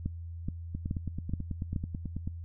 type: two click trains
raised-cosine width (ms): 5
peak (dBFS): -19 / -22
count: 5 / 15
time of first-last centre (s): 0.06-1.762 / 0.75-2.275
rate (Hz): 2.35 / 9.18
effects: noise-tail reverb RT60 0.2 s tail -26 dB re dry + added 84 Hz sine -38 dBFS peak until 2.44 s